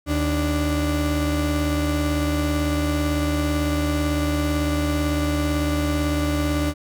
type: tone pair together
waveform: 35% pulse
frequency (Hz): 77.92 / 293.7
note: D#2 / D4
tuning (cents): +3 / 0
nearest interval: octave + major seventh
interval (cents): 2297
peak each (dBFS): -21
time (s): 0.06-6.74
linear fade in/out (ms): 50
effects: none